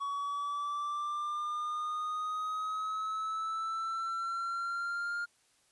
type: linear sweep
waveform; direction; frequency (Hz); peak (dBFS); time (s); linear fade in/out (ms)
triangle; up; 1123 to 1410; -31; 0-5.26; 20
effects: white hiss -69 dBFS RMS until 5.71 s + resampled to 24000 Hz